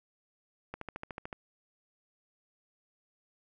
click train, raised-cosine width 0.5 ms, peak -24 dBFS, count 9, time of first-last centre 0.74-1.328 s, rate 13.6 Hz, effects none

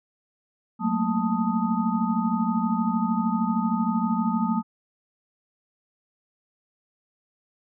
sine tone cluster, 185.9 / 219.4 / 232.3 / 882 / 1247 Hz, F#3 / A3 / A#3 / A5 / D#6, +8 / -5 / -6 / +4 / +3 cents, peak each -28 / -26 / -26 / -30 / -32 dBFS, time 0.79-4.63 s, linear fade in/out 50 ms, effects none

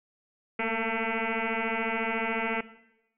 sine tone with frequency modulation, 893 Hz, A5, 25 cents sharp, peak -26 dBFS, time 0.59-2.61 s, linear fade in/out 5 ms, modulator 225 Hz, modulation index 7.2, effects noise-tail reverb RT60 0.9 s tail -17 dB re dry

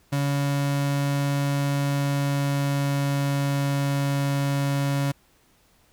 35% pulse tone with pitch glide, 141.2 to 140.06 Hz, C#3 to C#3, +32 to +18 cents, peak -20 dBFS, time 0.12-5.12 s, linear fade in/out 10 ms, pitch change -14 cents, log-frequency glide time 1.7-4.14 s, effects pink hiss -61 dBFS RMS until 5.92 s

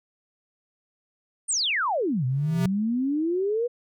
sine exponential two-way sweep, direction down then up, 9397 to 123.7 to 493.8 Hz, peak -22 dBFS, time 1.48-3.68 s, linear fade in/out 20 ms, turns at 2.25 s
square tone with exponential growth, 132.5 Hz, C3, 22 cents sharp, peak -22 dBFS, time 2.29-2.66 s, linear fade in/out 2 ms, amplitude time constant 79 ms
effects none

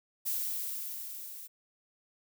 violet noise with level ramp, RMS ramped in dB -32 to -46 dBFS, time 0.25-1.48 s, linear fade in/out 20 ms, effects none

